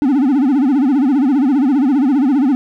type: tone with vibrato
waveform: triangle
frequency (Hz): 271.8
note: C#4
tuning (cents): -34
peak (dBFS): -8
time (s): 0.02-2.55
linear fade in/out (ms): 0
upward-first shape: sine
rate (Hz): 15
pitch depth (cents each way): 180
effects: none